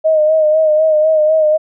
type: tone with vibrato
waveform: sine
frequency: 622.3 Hz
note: D#5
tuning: in tune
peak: -8 dBFS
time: 0.04-1.58 s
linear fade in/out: 20 ms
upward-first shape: sine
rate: 4 Hz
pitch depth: 41 cents each way
effects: none